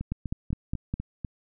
two click trains, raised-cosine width 5 ms, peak -20 / -16 dBFS, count 6 / 5, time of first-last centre 0.01-1.248 / 0.12-0.94 s, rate 4.04 / 4.88 Hz, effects none

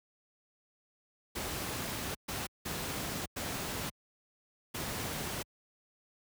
pink noise bursts at uneven times, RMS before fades -37 dBFS, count 5, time 1.35-2.15 / 2.28-2.47 / 2.65-3.26 / 3.36-3.9 / 4.74-5.43 s, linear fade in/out 10 ms, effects high-pass 60 Hz 12 dB/octave

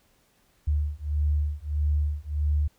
sine beating tone pair, 73.42 / 75.02 Hz, D2 / D2, 0 / +37 cents, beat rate 1.6 Hz, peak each -26 dBFS, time 0.67-2.68 s, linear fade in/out 10 ms, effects pink hiss -65 dBFS RMS until 2.78 s

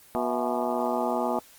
harmonic tone with a mistuned harmonic, 121.4 Hz, B2, 29 cents flat, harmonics 2 / 3 / 4 / 5 / 6 / 7 / 8 / 9 / 10, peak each -31 / -33 / -33 / -30 / -35 / -31 / -37 / -38 / -37 dBFS, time 0.15-1.39 s, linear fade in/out 0 ms, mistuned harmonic 5, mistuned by +120 cents, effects white hiss -53 dBFS RMS until 1.58 s + Opus 24 kbps

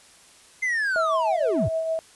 triangle linear sweep, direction down, 2093 to 69.3 Hz, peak -20 dBFS, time 0.62-1.69 s, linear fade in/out 10 ms
sine tone with tremolo, 647 Hz, E5, 32 cents flat, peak -21 dBFS, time 0.96-1.99 s, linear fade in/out 0 ms, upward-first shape triangle, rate 6.5 Hz, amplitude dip 45%
effects white hiss -52 dBFS RMS until 2.15 s + resampled to 24000 Hz

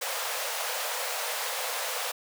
pink high-pass noise, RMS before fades -32 dBFS, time 0.01-2.12 s, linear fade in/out 10 ms, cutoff 470 Hz, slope 96 dB/octave, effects none

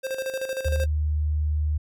square tone with tremolo, 528 Hz, C5, 16 cents sharp, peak -26 dBFS, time 0.03-0.86 s, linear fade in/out 20 ms, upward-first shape square, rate 13 Hz, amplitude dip 60%
sine tone, 75.7 Hz, D#2, 47 cents flat, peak -21 dBFS, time 0.65-1.78 s, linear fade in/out 10 ms
effects none

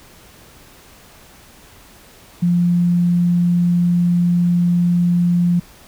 sine tone, 174.61 Hz, F3, in tune, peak -12 dBFS, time 2.42-5.6 s, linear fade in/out 10 ms, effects pink hiss -45 dBFS RMS until 5.87 s

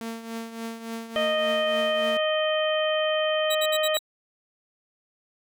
sawtooth tone with tremolo, 227.7 Hz, A#3, 40 cents flat, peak -26 dBFS, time 0.01-2.17 s, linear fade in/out 0 ms, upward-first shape triangle, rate 3.5 Hz, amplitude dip 70%
harmonic tone, 620 Hz, D#5, 6 cents flat, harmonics 1 / 2 / 3 / 4 / 5, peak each -23 / -32 / -32 / -36 / -30 dBFS, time 1.16-3.97 s, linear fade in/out 0 ms
sawtooth tone bursts, 3881 Hz, B7, 31 cents flat, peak -23 dBFS, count 5, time 3.5-3.991 s, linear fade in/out 10 ms, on 51 ms, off 59 ms
effects none

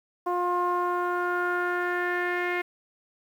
sawtooth tone with low-pass filter sweep, 354.7 Hz, F4, 27 cents sharp, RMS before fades -27 dBFS, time 0.26-2.62 s, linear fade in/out 10 ms, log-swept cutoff 950 to 2100 Hz, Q 5.1, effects 9-bit

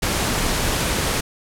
pink noise, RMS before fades -21 dBFS, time 0.02-1.21 s, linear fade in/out 10 ms, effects low-pass 12000 Hz 12 dB/octave

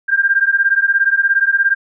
sine beating tone pair, 1587 / 1604 Hz, G6 / G6, +21 / +39 cents, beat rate 17 Hz, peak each -14 dBFS, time 0.08-1.75 s, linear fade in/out 20 ms, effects none

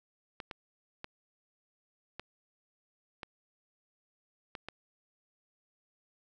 clicks, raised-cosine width 0.3 ms, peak -24 dBFS, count 7, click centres 0.402 / 0.512 / 1.044 / 2.196 / 3.232 / 4.552 / 4.686 s, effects none

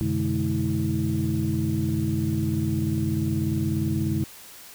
sine tone cluster, 93 / 129.7 / 149.9 / 213.2 / 322.3 Hz, F#2 / C3 / D3 / G#3 / E4, +9 / -15 / +36 / +46 / -39 cents, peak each -28 dBFS, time 0.01-4.24 s, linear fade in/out 0 ms, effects tanh soft clip ceiling -13 dBFS + white hiss -45 dBFS RMS until 4.74 s

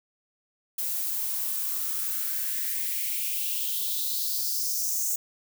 violet noise with high-pass filter sweep, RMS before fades -29 dBFS, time 0.78-5.16 s, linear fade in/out 5 ms, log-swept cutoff 660 to 6900 Hz, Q 4.3, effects none

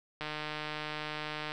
click train, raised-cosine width 0.3 ms, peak -21 dBFS, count 200, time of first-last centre 0.21-1.519 s, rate 152 Hz, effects none

